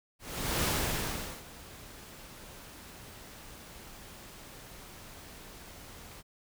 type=noise with ADSR envelope; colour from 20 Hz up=pink; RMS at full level=-29 dBFS; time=0.19-6.23 s; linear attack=450 ms; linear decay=780 ms; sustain=-20 dB; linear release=36 ms; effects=none